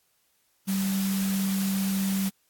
sine tone in noise, 193.5 Hz, G3, 22 cents flat, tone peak -24 dBFS, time 0.67-2.3 s, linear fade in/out 20 ms, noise white, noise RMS -35 dBFS, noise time 0.67-2.3 s, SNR +8 dB, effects white hiss -69 dBFS RMS until 2.49 s + AAC 64 kbps

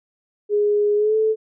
sine tone with pitch glide, 414.7 to 437.1 Hz, G#4 to A4, -3 to -11 cents, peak -15 dBFS, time 0.49-1.36 s, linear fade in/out 50 ms, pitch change +92 cents, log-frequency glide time 0.96-1.16 s, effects none

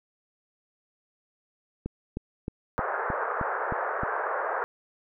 click train, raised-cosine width 3 ms, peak -18 dBFS, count 8, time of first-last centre 1.86-4.034 s, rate 3.22 Hz
white band-pass noise, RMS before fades -30 dBFS, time 2.78-4.64 s, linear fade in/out 0 ms, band 420 to 1600 Hz, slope 48 dB/octave
effects none

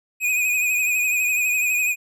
square tone with vibrato, 2489 Hz, D#7, in tune, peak -19 dBFS, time 0.2-1.96 s, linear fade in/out 50 ms, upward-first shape triangle, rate 12 Hz, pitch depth 53 cents each way, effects none

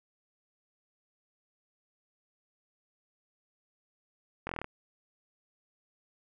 slowing click train, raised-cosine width 0.5 ms, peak -20 dBFS, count 8, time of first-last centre 4.47-4.644 s, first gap 22 ms, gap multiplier 1.04, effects none

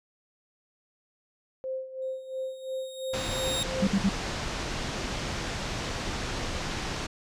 sine tone with tremolo, 523.3 Hz, C5, in tune, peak -29 dBFS, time 1.64-3.87 s, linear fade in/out 0 ms, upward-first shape sine, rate 2.9 Hz, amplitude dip 75%
sawtooth tone with exponential growth, 3729 Hz, A#7, in tune, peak -24 dBFS, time 2.02-3.63 s, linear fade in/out 1 ms, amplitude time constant 350 ms
pink low-pass noise, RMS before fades -33 dBFS, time 3.13-7.07 s, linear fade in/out 10 ms, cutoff 6700 Hz, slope 24 dB/octave
sine tone bursts, 196 Hz, G3, in tune, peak -20 dBFS, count 3, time 3.82-4.093 s, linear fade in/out 5 ms, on 53 ms, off 57 ms
effects resampled to 32000 Hz

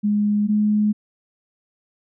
sine tone pair in turn, 207.7 / 210.5 Hz, G#3 / G#3, 0 / +24 cents, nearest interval unison, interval 24 cents, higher second, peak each -16 / -15 dBFS, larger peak second, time 0.03-0.48 / 0.48-0.93 s, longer neither, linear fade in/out 20 ms, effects none

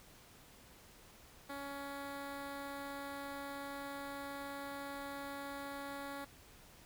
10% pulse tone with notch filter, 280 Hz, C#4, 18 cents sharp, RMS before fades -45 dBFS, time 1.49-6.25 s, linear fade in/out 10 ms, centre 6100 Hz, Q 1.1, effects pink hiss -60 dBFS RMS until 6.85 s

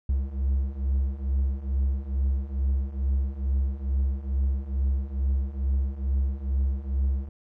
triangle beating tone pair, 65.9 / 68.2 Hz, C2 / C#2, +13 / -28 cents, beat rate 2.3 Hz, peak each -26 / -23 dBFS, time 0.09-7.29 s, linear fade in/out 5 ms, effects none

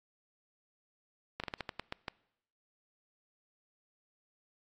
slowing click train, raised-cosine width 0.3 ms, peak -20 dBFS, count 9, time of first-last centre 1.4-2.082 s, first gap 37 ms, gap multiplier 1.23, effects noise-tail reverb RT60 0.8 s tail -24 dB re dry + AAC 32 kbps

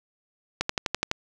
click train, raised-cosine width 0.2 ms, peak -7 dBFS, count 7, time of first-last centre 0.61-1.114 s, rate 11.9 Hz, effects none

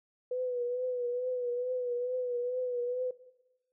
sine tone with vibrato, 495 Hz, B4, 4 cents sharp, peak -30 dBFS, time 0.31-3.11 s, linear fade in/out 5 ms, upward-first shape triangle, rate 2.3 Hz, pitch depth 52 cents each way, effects noise-tail reverb RT60 1.0 s tail -17 dB re dry

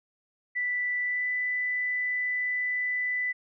sine tone with pitch glide, 1975.5 to 1991.5 Hz, B6 to B6, 0 to +14 cents, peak -26 dBFS, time 0.55-3.33 s, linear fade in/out 20 ms, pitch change +14 cents, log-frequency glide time 1.02-1.28 s, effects none

